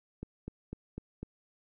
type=click train; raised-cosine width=3 ms; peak=-26 dBFS; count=5; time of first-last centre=0.23-1.23 s; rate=4 Hz; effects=none